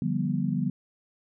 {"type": "chord", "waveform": "sine", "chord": "G dominant seventh", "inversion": "second", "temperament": "equal with one note detuned", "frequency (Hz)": [146.83, 174.61, 196, 243], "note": ["D3", "F3", "G3", "B3"], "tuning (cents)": [0, 0, 0, -28], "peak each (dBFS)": -30, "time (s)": [0.02, 0.7], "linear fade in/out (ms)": 2, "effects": []}